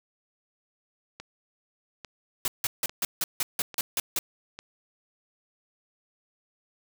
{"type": "click train", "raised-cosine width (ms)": 0.2, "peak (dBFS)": -22, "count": 5, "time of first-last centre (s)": [1.2, 4.59], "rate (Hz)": 1.18}
{"type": "noise bursts", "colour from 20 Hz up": "white", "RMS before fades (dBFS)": -27, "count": 10, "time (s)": [2.45, 4.19], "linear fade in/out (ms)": 2, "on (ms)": 30, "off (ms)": 160}
{"effects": []}